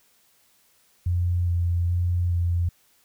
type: tone with vibrato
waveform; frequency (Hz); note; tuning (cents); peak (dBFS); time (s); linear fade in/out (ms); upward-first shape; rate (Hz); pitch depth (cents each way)
sine; 87.31; F2; 0; -20; 1.06-2.69; 5; square; 1.2; 15
effects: white hiss -62 dBFS RMS until 3.04 s